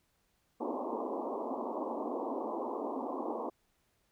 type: band-pass noise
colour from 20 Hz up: pink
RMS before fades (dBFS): -37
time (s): 0.6-3.5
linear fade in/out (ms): 10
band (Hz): 230 to 1100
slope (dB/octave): 96
effects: pink hiss -75 dBFS RMS until 4.11 s